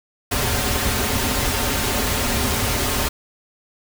pink noise with comb filter, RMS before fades -21 dBFS, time 0.31-3.09 s, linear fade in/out 10 ms, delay 6.1 ms, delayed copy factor -0.75, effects none

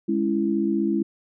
sine chord, C# minor, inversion second, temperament just, 207.9 / 277.2 / 332.6 Hz, G#3 / C#4 / E4, +2 / 0 / +16 cents, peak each -24 / -27 / -23 dBFS, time 0.08-1.03 s, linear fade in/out 10 ms, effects none

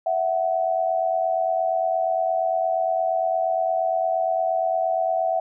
sine tone pair together, 659.3 / 747.9 Hz, E5 / F#5, 0 / +18 cents, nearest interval major second, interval 218 cents, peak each -22 / -23 dBFS, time 0.06-5.4 s, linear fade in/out 5 ms, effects none

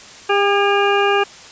harmonic tone with a mistuned harmonic, 402.1 Hz, G4, 44 cents sharp, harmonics 1 / 2 / 3 / 4 / 6 / 7, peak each -16 / -19 / -21 / -22 / -24 / -24 dBFS, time 0.29-1.24 s, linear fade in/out 10 ms, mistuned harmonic 4, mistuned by +25 cents, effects white hiss -39 dBFS RMS until 1.51 s + resampled to 16000 Hz

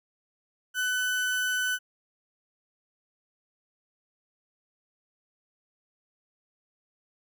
35% pulse tone, 1501 Hz, F#6, 24 cents sharp, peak -24 dBFS, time 0.74-1.79 s, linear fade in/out 50 ms, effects none

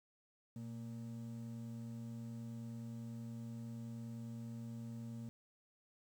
triangle ring-modulated tone, 174.61 Hz, F3, in tune, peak -39 dBFS, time 0.56-5.29 s, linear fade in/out 0 ms, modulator 55.2 Hz, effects 11-bit

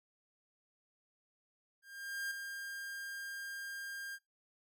45% pulse tone with ADSR envelope, 1604 Hz, G6, 39 cents sharp, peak -36 dBFS, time 1.82-4.19 s, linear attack 490 ms, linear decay 5 ms, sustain -6 dB, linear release 51 ms, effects noise-tail reverb RT60 0.2 s tail -25 dB re dry

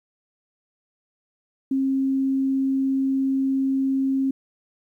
sine tone, 268.3 Hz, C4, 44 cents sharp, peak -19 dBFS, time 1.71-4.31 s, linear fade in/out 5 ms, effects 10-bit

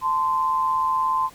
sine tone pair together, 880 / 1036.6 Hz, A5 / C6, 0 / -16 cents, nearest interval minor third, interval 284 cents, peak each -27 / -19 dBFS, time 0.01-1.3 s, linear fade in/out 50 ms, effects pink hiss -48 dBFS RMS until 1.34 s + MP3 96 kbps

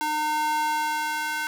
square tone with high-pass filter sweep, 304.4 Hz, D#4, 38 cents flat, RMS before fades -26 dBFS, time 0.01-1.47 s, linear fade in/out 0 ms, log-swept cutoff 710 to 1300 Hz, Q 2.8, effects none

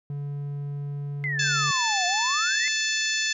triangle tone, 143.1 Hz, D3, 45 cents flat, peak -27 dBFS, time 0.1-1.71 s, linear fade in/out 2 ms
sine exponential two-way sweep, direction down then up, 2101 to 700 to 2101 Hz, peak -26 dBFS, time 1.24-2.68 s, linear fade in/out 0 ms, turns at 2.06 s
harmonic tone, 876 Hz, A5, 8 cents flat, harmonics 2 / 3 / 4 / 5 / 6 / 7 / 8, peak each -28 / -30 / -31 / -32 / -33 / -33 / -34 dBFS, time 1.39-3.33 s, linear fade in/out 5 ms
effects none

